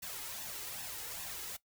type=noise with flanger; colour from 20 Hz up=white; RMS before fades=-43 dBFS; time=0.02-1.57 s; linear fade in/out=10 ms; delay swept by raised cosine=1.1 to 2.4 ms; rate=2.5 Hz; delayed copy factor=+0.6; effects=noise-tail reverb RT60 0.1 s tail -18 dB re dry